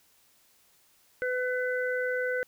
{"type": "harmonic tone", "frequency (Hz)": 502, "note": "B4", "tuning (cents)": 28, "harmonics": [1, 3, 4], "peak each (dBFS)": [-29, -31, -39], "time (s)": [1.22, 2.43], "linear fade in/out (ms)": 0, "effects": ["white hiss -64 dBFS RMS until 2.47 s"]}